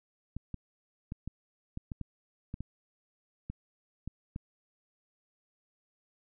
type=clicks; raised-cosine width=5 ms; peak=-25 dBFS; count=12; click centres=0.366 / 0.543 / 1.121 / 1.276 / 1.774 / 1.918 / 2.013 / 2.541 / 2.606 / 3.5 / 4.076 / 4.361 s; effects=none